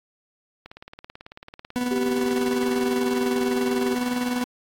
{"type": "click train", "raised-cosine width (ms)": 0.3, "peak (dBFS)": -24, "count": 41, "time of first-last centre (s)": [0.66, 2.858], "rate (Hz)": 18.2}
{"type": "tone with tremolo", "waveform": "40% pulse", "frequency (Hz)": 246.9, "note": "B3", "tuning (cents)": 0, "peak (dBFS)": -21, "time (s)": [1.76, 4.44], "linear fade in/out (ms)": 0, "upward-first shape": "square", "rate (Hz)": 20, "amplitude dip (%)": 40}
{"type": "tone with vibrato", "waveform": "sine", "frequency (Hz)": 388.7, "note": "G4", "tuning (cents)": -15, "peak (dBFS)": -24, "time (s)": [1.91, 3.95], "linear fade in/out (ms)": 5, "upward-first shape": "triangle", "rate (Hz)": 8.4, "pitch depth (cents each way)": 22}
{"effects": ["AAC 48 kbps"]}